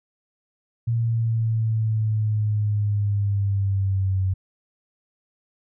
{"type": "linear sweep", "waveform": "sine", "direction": "down", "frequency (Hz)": [116.54, 93.9], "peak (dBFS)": -19, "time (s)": [0.87, 4.34], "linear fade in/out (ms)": 10, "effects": []}